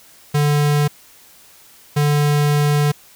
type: tone pair in turn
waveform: square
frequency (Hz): 146.83 / 146.83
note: D3 / D3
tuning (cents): 0 / 0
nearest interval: unison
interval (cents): 0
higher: neither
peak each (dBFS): -14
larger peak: neither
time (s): 0.34-0.88 / 1.96-2.92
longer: second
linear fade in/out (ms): 10
effects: white hiss -47 dBFS RMS until 3.15 s